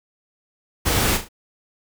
pink noise with echo, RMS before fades -20 dBFS, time 0.85-1.18 s, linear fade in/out 20 ms, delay 36 ms, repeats 3, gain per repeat -8 dB, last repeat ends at 1.288 s, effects none

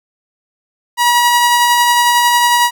sawtooth tone with tremolo, 962 Hz, B5, 46 cents flat, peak -4 dBFS, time 0.97-2.71 s, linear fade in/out 50 ms, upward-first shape sine, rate 11 Hz, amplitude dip 25%, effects none

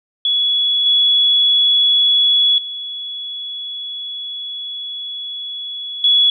sine tone with level steps, 3383 Hz, G#7, 31 cents sharp, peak -13 / -10 / -24 / -9 dBFS, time 0.25-6.3 s, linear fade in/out 2 ms, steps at 0.86 / 2.58 / 6.04 s, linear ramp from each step 2 ms, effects none

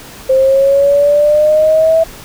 sine exponential sweep, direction up, 523.3 to 656 Hz, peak -6 dBFS, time 0.29-2.04 s, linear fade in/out 10 ms, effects pink hiss -33 dBFS RMS until 2.24 s

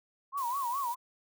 sine tone with vibrato, 1032 Hz, C6, 24 cents flat, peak -30 dBFS, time 0.32-0.96 s, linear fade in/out 50 ms, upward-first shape sine, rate 4.8 Hz, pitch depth 170 cents each way
blue noise, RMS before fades -45 dBFS, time 0.37-0.95 s, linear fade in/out 10 ms
effects none

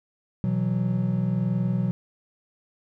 triangle chord, B suspended fourth, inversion none, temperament equal with one note detuned, 123.47 / 163.68 / 185 Hz, B2 / E3 / F#3, 0 / -12 / 0 cents, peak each -24 / -27 / -23 dBFS, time 0.44-1.91 s, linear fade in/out 0 ms, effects none

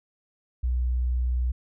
sine tone, 61.74 Hz, B1, in tune, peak -22 dBFS, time 0.63-1.52 s, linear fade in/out 10 ms, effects none

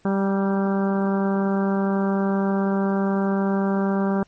harmonic tone with a mistuned harmonic, 196 Hz, G3, in tune, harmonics 1 / 2 / 3 / 4 / 5 / 6 / 7 / 8, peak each -20 / -26 / -30 / -32 / -34 / -36 / -37 / -38 dBFS, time 0.05-4.23 s, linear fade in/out 2 ms, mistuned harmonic 5, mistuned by -28 cents, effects pink hiss -60 dBFS RMS until 4.27 s + MP3 32 kbps

